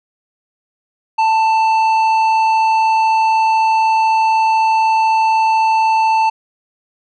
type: tone with tanh clipping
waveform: sine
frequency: 886 Hz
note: A5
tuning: 12 cents sharp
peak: -12 dBFS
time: 1.18-6.3 s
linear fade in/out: 10 ms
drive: 9 dB
effects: none